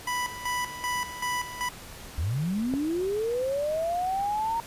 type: tone with tremolo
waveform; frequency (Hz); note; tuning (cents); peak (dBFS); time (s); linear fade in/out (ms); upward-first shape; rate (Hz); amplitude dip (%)
25% pulse; 987.8; B5; 0; -23; 0.07-1.69; 5; square; 2.6; 70
type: linear sweep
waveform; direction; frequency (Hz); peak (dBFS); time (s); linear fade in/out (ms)
sine; up; 69.3 to 932.3; -25; 2.18-4.6; 0
type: clicks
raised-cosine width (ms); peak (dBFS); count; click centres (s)
2; -19 / -29; 2; 2.738 / 2.744
effects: pink hiss -44 dBFS RMS until 4.66 s + resampled to 32000 Hz